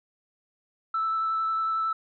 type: tone with vibrato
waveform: sine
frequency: 1318.5 Hz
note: E6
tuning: in tune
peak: -23 dBFS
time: 0.94-1.93 s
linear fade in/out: 5 ms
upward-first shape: sine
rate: 11 Hz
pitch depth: 10 cents each way
effects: tanh soft clip ceiling -20 dBFS